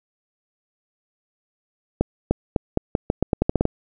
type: accelerating click train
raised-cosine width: 2 ms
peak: -4 dBFS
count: 13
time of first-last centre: 2.01-3.654 s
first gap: 300 ms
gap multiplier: 0.84
effects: none